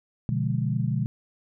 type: chord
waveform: sine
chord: B diminished seventh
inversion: none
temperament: equal with one note detuned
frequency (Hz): 123.47 / 146.83 / 174.01 / 207.7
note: B2 / D3 / F3 / Ab3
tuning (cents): 0 / 0 / -6 / 0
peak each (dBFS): -26 / -28 / -31 / -31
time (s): 0.29-1.06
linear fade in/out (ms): 0
effects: none